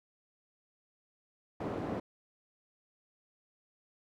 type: band-pass noise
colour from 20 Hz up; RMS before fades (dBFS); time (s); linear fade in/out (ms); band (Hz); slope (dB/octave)
white; -37; 1.6-2; 5; 110 to 470; 12
effects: none